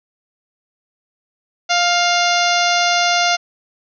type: harmonic tone with a mistuned harmonic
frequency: 699 Hz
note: F5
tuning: 1 cent sharp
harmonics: 1 / 2 / 3 / 4 / 5 / 6 / 7 / 8 / 9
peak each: -17 / -20 / -22 / -23 / -24 / -25 / -25 / -26 / -27 dBFS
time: 1.69-3.37 s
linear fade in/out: 20 ms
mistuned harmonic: 3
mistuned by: +23 cents
effects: none